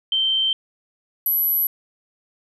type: tone pair in turn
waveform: sine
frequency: 3121 / 11783 Hz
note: G7 / F#9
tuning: -8 / -8 cents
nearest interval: octave + major seventh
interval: 2300 cents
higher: second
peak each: -17 dBFS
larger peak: neither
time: 0.12-0.53 / 1.26-1.67 s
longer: neither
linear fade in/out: 2 ms
effects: none

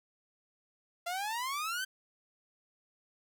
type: exponential sweep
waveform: sawtooth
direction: up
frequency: 679 to 1576 Hz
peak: -30 dBFS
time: 1.06-1.85 s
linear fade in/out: 10 ms
effects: none

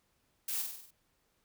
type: noise with echo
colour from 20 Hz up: blue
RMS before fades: -36 dBFS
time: 0.48-0.62 s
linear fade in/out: 5 ms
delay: 48 ms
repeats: 6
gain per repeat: -4 dB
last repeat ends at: 0.908 s
effects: pink hiss -75 dBFS RMS until 1.44 s

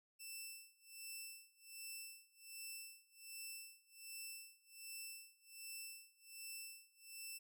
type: tone with tremolo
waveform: 10% pulse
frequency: 2665 Hz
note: E7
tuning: 18 cents sharp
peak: -39 dBFS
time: 0.19-7.39 s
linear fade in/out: 20 ms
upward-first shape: sine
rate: 1.3 Hz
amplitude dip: 95%
effects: none

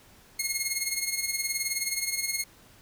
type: tone with tremolo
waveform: 10% pulse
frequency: 2156 Hz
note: C#7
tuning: 49 cents flat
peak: -16 dBFS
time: 0.39-2.44 s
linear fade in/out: 5 ms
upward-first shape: sine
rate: 19 Hz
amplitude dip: 65%
effects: pink hiss -56 dBFS RMS until 2.81 s

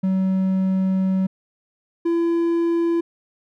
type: tone pair in turn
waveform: triangle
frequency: 189.3 / 337.3 Hz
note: F#3 / E4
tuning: +40 / +40 cents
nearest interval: minor seventh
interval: 1000 cents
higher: second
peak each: -15 dBFS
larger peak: neither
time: 0.03-1.27 / 2.05-3.01 s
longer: first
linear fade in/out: 10 ms
effects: none

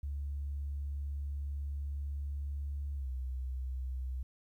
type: tone with pitch glide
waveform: sine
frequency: 71 to 64.36 Hz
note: C#2 to C2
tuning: +42 to -28 cents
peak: -34 dBFS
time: 0.03-4.23 s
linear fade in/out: 5 ms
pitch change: -170 cents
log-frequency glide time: 2.95-3.09 s
effects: tanh soft clip ceiling -30 dBFS + 12-bit

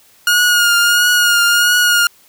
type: tone with vibrato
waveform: sawtooth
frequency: 1430 Hz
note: F6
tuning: 41 cents sharp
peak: -6 dBFS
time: 0.27-2.07 s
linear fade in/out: 2 ms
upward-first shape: triangle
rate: 1.5 Hz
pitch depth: 36 cents each way
effects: white hiss -49 dBFS RMS until 2.28 s

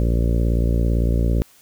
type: harmonic tone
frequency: 57.8 Hz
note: A#1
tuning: 14 cents flat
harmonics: 1 / 2 / 3 / 4 / 5 / 6 / 7 / 8 / 9 / 10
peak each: -17 / -23 / -27 / -29 / -31 / -33 / -34 / -35 / -36 / -37 dBFS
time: 0-1.42 s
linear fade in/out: 0 ms
effects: white hiss -52 dBFS RMS until 1.61 s

